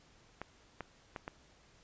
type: clicks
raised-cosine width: 0.5 ms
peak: -25 dBFS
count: 4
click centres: 0.416 / 0.807 / 1.162 / 1.279 s
effects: pink hiss -64 dBFS RMS until 1.83 s + resampled to 16000 Hz